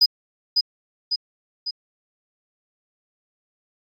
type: tone with echo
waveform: sine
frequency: 4978 Hz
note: D#8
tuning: in tune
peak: -9 dBFS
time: 0.01-0.06 s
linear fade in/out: 10 ms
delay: 550 ms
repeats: 3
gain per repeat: -5 dB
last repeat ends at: 1.71 s
effects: tanh soft clip ceiling -10 dBFS + AAC 48 kbps